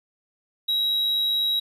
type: tone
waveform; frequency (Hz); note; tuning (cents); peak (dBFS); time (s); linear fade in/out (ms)
triangle; 3852; B7; -44; -19; 0.68-1.6; 10
effects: resampled to 32000 Hz + 10-bit